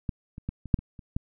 clicks, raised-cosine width 5 ms, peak -16 / -27 / -18 / -26 / -6 / -25 / -30 / -15 dBFS, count 8, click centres 0.092 / 0.381 / 0.49 / 0.657 / 0.742 / 0.79 / 0.992 / 1.165 s, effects none

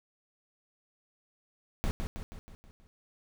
brown noise with echo, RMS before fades -29 dBFS, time 1.84-1.91 s, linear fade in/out 0 ms, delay 160 ms, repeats 6, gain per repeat -5 dB, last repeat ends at 2.87 s, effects none

